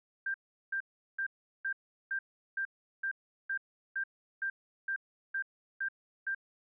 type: tone bursts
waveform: sine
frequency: 1582 Hz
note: G6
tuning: 15 cents sharp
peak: -31 dBFS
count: 14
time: 0.26-6.348 s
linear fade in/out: 5 ms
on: 82 ms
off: 380 ms
effects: none